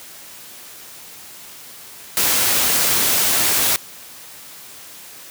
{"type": "noise", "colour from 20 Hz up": "white", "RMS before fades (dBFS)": -17, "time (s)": [2.17, 3.76], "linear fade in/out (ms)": 0, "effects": ["white hiss -39 dBFS RMS until 5.3 s", "high-pass 80 Hz 12 dB/octave"]}